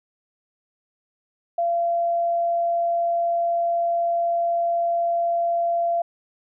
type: tone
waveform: sine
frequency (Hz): 684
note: F5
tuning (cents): -36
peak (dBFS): -19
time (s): 1.58-6.02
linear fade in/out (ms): 5
effects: none